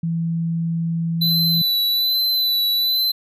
sine tone, 166.1 Hz, E3, 13 cents sharp, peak -19 dBFS, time 0.03-1.62 s, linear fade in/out 5 ms
square tone with vibrato, 3997 Hz, B7, 20 cents sharp, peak -17 dBFS, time 1.21-3.12 s, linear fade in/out 10 ms, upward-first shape sine, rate 1.2 Hz, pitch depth 28 cents each way
effects none

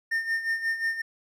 triangle tone with tremolo, 1816 Hz, A#6, 46 cents flat, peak -21 dBFS, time 0.11-1.02 s, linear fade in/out 10 ms, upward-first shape sine, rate 5.6 Hz, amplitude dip 70%, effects none

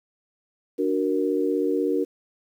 sine chord, D augmented, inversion none, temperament equal, 293.7 / 370 / 466.2 Hz, D4 / F#4 / A#4, 0 / 0 / 0 cents, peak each -25 dBFS, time 0.78-2.05 s, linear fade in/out 20 ms, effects 9-bit

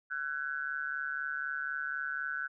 sine tone with amplitude modulation, 1505 Hz, F#6, 29 cents sharp, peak -29 dBFS, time 0.1-2.48 s, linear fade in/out 20 ms, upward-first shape sine, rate 144 Hz, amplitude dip 95%, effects none

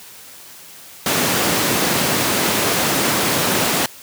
pink high-pass noise, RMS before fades -18 dBFS, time 1.06-3.86 s, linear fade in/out 2 ms, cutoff 150 Hz, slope 12 dB/octave, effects white hiss -40 dBFS RMS until 4.02 s + high-pass 80 Hz 12 dB/octave

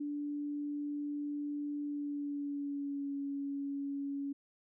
sine tone with pitch glide, 291.4 to 280.2 Hz, D4 to C#4, -13 to +19 cents, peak -35 dBFS, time 0-4.33 s, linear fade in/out 10 ms, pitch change -68 cents, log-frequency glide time 1.83-3.15 s, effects none

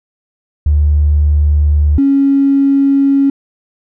triangle tone pair in turn, 74.2 / 276.4 Hz, D2 / C#4, +18 / -5 cents, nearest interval octave + major seventh, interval 2277 cents, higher second, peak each -3 dBFS, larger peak neither, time 0.66-1.98 / 1.98-3.3 s, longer neither, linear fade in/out 5 ms, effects tanh soft clip ceiling -5 dBFS

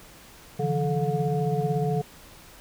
sine tone cluster, 141.8 / 159.7 / 175.7 / 434.1 / 718 Hz, C#3 / D#3 / F3 / A4 / F5, +40 / +45 / +11 / -23 / +48 cents, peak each -28 / -28 / -32 / -28 / -31 dBFS, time 0.59-2.02 s, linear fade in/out 10 ms, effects pink hiss -49 dBFS RMS until 2.6 s

